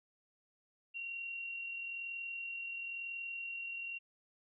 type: tone with amplitude modulation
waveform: sine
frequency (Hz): 2750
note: F7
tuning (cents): -27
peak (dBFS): -38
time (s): 0.94-3.99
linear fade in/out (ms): 20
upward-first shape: sine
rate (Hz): 41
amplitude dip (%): 35
effects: none